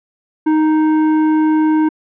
sine tone with tanh clipping, 311.1 Hz, D#4, in tune, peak -12 dBFS, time 0.46-1.89 s, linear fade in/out 10 ms, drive 12 dB, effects low-pass 2000 Hz 12 dB/octave

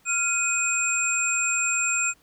sine tone cluster, 1387 / 2505 / 7400 Hz, F6 / D#7 / A#8, -12 / +11 / -14 cents, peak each -29 / -26 / -24 dBFS, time 0.05-2.14 s, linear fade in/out 50 ms, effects pink hiss -61 dBFS RMS until 2.22 s

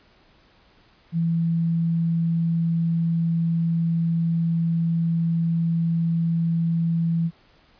sine tone, 166.4 Hz, E3, 17 cents sharp, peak -19 dBFS, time 1.12-7.31 s, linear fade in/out 50 ms, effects pink hiss -57 dBFS RMS until 7.79 s + resampled to 11025 Hz

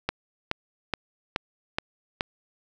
click train, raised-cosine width 0.3 ms, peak -9 dBFS, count 6, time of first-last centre 0.09-2.209 s, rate 2.36 Hz, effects none

